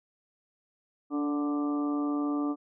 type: harmonic tone with a mistuned harmonic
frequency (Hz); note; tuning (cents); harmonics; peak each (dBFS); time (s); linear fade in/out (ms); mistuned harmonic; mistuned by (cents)
147.1; D3; +3; 2 / 3 / 4 / 5 / 6 / 7 / 8; -27 / -41 / -43 / -42 / -48 / -48 / -39; 1.1-2.56; 50; 2; -22
effects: none